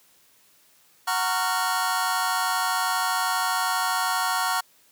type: chord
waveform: sawtooth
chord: Gb major seventh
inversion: none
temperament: just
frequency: 740 / 925 / 1110 / 1387.5 Hz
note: Gb5 / Bb5 / Db6 / F6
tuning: 0 / -14 / +2 / -12 cents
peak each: -24 dBFS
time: 1.07-4.61 s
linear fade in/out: 10 ms
effects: white hiss -59 dBFS RMS until 4.91 s + high-pass 100 Hz 12 dB/octave